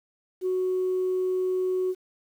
sine tone, 370 Hz, F#4, in tune, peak -22 dBFS, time 0.41-1.95 s, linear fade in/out 50 ms, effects tanh soft clip ceiling -19 dBFS + 9-bit

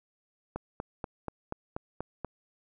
click train, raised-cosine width 1 ms, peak -20 dBFS, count 8, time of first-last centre 0.56-2.247 s, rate 4.15 Hz, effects none

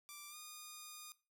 5% pulse tone with pitch glide, 1174.7 to 1223.9 Hz, D6 to D#6, 0 to -29 cents, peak -39 dBFS, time 0.09-1.12 s, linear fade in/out 0 ms, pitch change +71 cents, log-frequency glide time 0.29-0.36 s, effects noise-tail reverb RT60 0.3 s tail -18 dB re dry

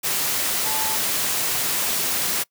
sine tone in noise, 873 Hz, A5, 14 cents flat, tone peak -29 dBFS, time 0.65-0.97 s, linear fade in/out 20 ms, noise white, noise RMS -23 dBFS, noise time 0.03-2.44 s, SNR -9 dB, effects noise-tail reverb RT60 0.1 s tail -23 dB re dry + high-pass 100 Hz 12 dB/octave

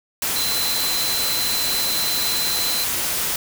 sine tone in noise, 4057 Hz, B7, 46 cents sharp, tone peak -23 dBFS, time 0.36-2.84 s, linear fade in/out 2 ms, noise white, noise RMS -23 dBFS, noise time 0.22-3.36 s, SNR -3 dB, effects none

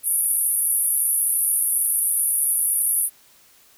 pink band-pass noise, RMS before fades -21 dBFS, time 0.03-3.1 s, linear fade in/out 50 ms, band 9700 to 12000 Hz, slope 96 dB/octave, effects white hiss -54 dBFS RMS until 3.77 s

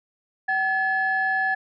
sine tone pair together, 763 / 1712.9 Hz, G5 / A6, -47 / -47 cents, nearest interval octave + major second, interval 1400 cents, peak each -24 / -21 dBFS, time 0.48-1.55 s, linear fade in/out 10 ms, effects tanh soft clip ceiling -14 dBFS

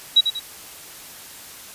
sine tone with echo, 3875 Hz, B7, 34 cents flat, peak -9 dBFS, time 0.16-0.21 s, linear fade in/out 10 ms, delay 94 ms, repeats 2, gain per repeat -8 dB, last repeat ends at 0.398 s, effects white hiss -40 dBFS RMS until 1.74 s + resampled to 32000 Hz

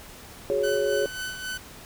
sine chord, F# suspended second, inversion none, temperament just, 370 / 416.2 / 555 Hz, F#4 / G#4 / C#5, 0 / +4 / +2 cents, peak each -30 / -25 / -25 dBFS, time 0.5-1.06 s, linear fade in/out 0 ms
sawtooth tone with tremolo, 1507 Hz, F#6, 31 cents sharp, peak -26 dBFS, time 0.63-1.58 s, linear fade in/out 10 ms, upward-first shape sine, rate 3.7 Hz, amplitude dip 55%
effects pink hiss -45 dBFS RMS until 1.85 s

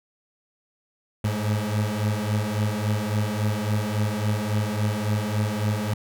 30% pulse beating tone pair, 103.83 / 107.43 Hz, G#2 / A2, 0 / -41 cents, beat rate 3.6 Hz, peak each -23 dBFS, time 1.24-5.94 s, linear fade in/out 5 ms, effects none

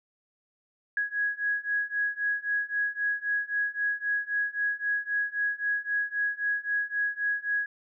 sine beating tone pair, 1661.2 / 1665 Hz, G#6 / G#6, 0 / +4 cents, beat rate 3.8 Hz, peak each -30 / -29 dBFS, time 0.97-7.66 s, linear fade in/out 2 ms, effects none

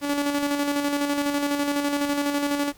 sawtooth tone with tremolo, 286.8 Hz, D4, 41 cents flat, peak -17 dBFS, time 0.01-2.73 s, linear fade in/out 50 ms, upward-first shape square, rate 12 Hz, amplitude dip 40%, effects pink hiss -53 dBFS RMS until 2.77 s

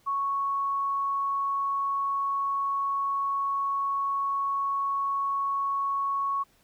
sine tone, 1108 Hz, C#6, 1 cent flat, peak -25 dBFS, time 0.06-6.44 s, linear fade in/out 20 ms, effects pink hiss -64 dBFS RMS until 6.63 s

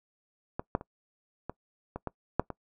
clicks, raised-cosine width 1 ms, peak -18 / -12 / -28 / -21 / -22 / -19 / -9 / -22 dBFS, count 8, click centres 0.595 / 0.751 / 0.811 / 1.496 / 1.96 / 2.073 / 2.396 / 2.503 s, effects noise-tail reverb RT60 0.1 s tail -22 dB re dry

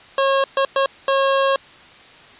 25% pulse tone bursts at uneven times, 544 Hz, C#5, 33 cents flat, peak -11 dBFS, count 4, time 0.18-0.44 / 0.57-0.65 / 0.76-0.86 / 1.08-1.56 s, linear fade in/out 2 ms, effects white hiss -44 dBFS RMS until 2.39 s + resampled to 8000 Hz

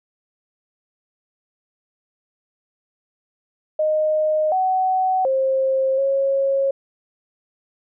sine tone with pitch steps, 618 / 750 / 531 / 546 Hz, D#5 / F#5 / C5 / C#5, -12 / +23 / +25 / -26 cents, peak -16 dBFS, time 3.79-6.71 s, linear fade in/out 5 ms, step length 730 ms, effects none

